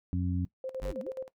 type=harmonic tone; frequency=89.6 Hz; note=F2; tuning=45 cents sharp; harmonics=1 / 2 / 3; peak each=-30 / -33 / -35 dBFS; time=0.13-0.45 s; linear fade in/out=0 ms
type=tone with tremolo; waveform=sine; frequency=523 Hz; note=C5; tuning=1 cent flat; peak=-33 dBFS; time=0.64-1.28 s; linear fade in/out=2 ms; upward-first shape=square; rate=9.4 Hz; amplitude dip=80%
type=tone; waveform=square; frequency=47.93 Hz; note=G1; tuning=38 cents flat; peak=-34 dBFS; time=0.81-0.93 s; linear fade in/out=20 ms
type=exponential two-way sweep; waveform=sine; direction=down then up; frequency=493.9 to 189.2 to 493.9 Hz; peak=-40 dBFS; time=0.87-1.11 s; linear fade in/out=10 ms; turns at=1 s
effects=noise-tail reverb RT60 0.1 s tail -17 dB re dry